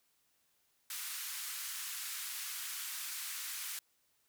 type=band-pass noise; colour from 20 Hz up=white; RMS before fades=-42 dBFS; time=0.9-3.79 s; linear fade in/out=2 ms; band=1200 to 16000 Hz; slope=24 dB/octave; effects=white hiss -75 dBFS RMS until 4.28 s